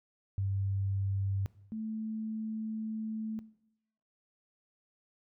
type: tone pair in turn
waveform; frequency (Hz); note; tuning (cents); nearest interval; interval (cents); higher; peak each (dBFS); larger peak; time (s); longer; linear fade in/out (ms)
sine; 97.9 / 219.1; G2 / A3; -2 / -7; octave + major second; 1395; second; -29 / -35; first; 0.38-1.46 / 1.72-3.39; second; 0
effects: noise-tail reverb RT60 0.8 s tail -19 dB re dry